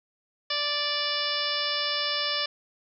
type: harmonic tone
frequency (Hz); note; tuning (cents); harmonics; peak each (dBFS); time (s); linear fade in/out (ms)
585; D5; -7; 1 / 2 / 3 / 4 / 5 / 6 / 7 / 8 / 9; -36 / -35 / -35 / -37 / -33 / -33 / -37 / -34 / -32; 0.5-2.46; 5
effects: none